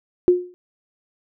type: tone with exponential decay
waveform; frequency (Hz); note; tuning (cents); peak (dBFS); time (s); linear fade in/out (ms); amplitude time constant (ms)
sine; 358.2; F4; +44; -7; 0.28-0.54; 0; 55
effects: none